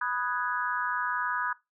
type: chord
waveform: sine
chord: G# minor seventh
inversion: first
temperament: equal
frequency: 987.8 / 1244.5 / 1480 / 1661.2 Hz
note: B5 / D#6 / F#6 / G#6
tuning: 0 / 0 / 0 / 0 cents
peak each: -33 dBFS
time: 0.01-1.53 s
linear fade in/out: 5 ms
effects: noise-tail reverb RT60 0.2 s tail -19 dB re dry